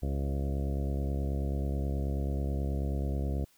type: harmonic tone with a mistuned harmonic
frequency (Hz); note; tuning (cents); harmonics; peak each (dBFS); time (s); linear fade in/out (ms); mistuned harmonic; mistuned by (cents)
69.3; C#2; 0; 1 / 2 / 3 / 4 / 5 / 6 / 7 / 8 / 9 / 10; -30 / -36 / -40 / -42 / -44 / -46 / -47 / -48 / -49 / -50; 0.02-3.45; 10; 7; +19
effects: white hiss -65 dBFS RMS until 3.57 s